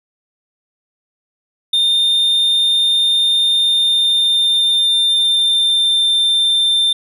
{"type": "tone with pitch glide", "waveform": "triangle", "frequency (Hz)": [3625, 3581], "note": ["A#7", "A7"], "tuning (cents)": [-49, 30], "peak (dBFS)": -10, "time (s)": [1.73, 6.93], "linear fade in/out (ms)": 5, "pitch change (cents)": -21, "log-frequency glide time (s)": [3.54, 6.08], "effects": []}